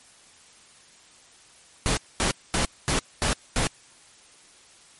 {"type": "noise bursts", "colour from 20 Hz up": "pink", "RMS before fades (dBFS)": -23, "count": 6, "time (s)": [1.86, 3.67], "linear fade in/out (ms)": 0, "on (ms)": 110, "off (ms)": 230, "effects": ["white hiss -53 dBFS RMS until 4.99 s", "MP3 48 kbps"]}